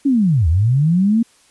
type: linear two-way sweep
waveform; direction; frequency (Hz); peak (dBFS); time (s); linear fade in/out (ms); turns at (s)
sine; down then up; 290.1 to 74.4 to 236; -11; 0.05-1.23; 10; 0.48
effects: white hiss -53 dBFS RMS until 1.5 s + resampled to 24000 Hz